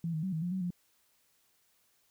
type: tone with pitch steps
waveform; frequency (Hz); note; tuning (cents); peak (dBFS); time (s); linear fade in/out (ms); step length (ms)
sine; 167.2 / 157.1 / 189.1 / 159.4 / 176.4 / 188.2 / 176.8; E3 / D#3 / F#3 / D#3 / F3 / F#3 / F3; +25 / +17 / +38 / +42 / +18 / +30 / +22; -31; 0.04-0.705; 2; 95
effects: white hiss -71 dBFS RMS until 2.1 s